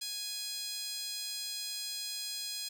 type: tone with high-pass filter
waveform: 15% pulse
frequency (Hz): 830.6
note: G#5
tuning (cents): 0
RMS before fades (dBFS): -39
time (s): 0.01-2.69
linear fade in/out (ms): 10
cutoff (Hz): 4900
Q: 5.8
effects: none